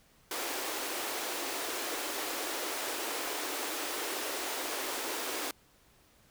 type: high-pass noise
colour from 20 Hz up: pink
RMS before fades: -36 dBFS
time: 0.31-5.51 s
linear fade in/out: 2 ms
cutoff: 290 Hz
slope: 48 dB/octave
effects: pink hiss -64 dBFS RMS until 6.3 s